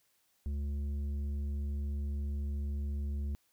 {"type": "tone with tanh clipping", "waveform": "triangle", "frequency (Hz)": 71.5, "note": "D2", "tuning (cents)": -46, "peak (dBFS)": -34, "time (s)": [0.46, 3.35], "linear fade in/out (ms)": 0, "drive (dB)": 12, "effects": ["white hiss -73 dBFS RMS until 3.52 s"]}